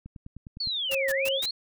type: click train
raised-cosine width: 5 ms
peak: -29 dBFS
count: 7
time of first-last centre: 0.06-0.673 s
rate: 9.79 Hz
type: linear two-way sweep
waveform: sine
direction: down then up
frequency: 4538 to 1669 to 4359 Hz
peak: -27 dBFS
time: 0.6-1.51 s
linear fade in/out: 5 ms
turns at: 1.12 s
type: tone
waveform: sine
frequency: 541 Hz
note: C#5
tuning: 42 cents flat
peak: -26 dBFS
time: 0.89-1.41 s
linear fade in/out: 50 ms
type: noise bursts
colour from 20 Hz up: white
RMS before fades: -34 dBFS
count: 4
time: 0.91-1.46 s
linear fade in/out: 5 ms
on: 40 ms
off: 130 ms
effects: none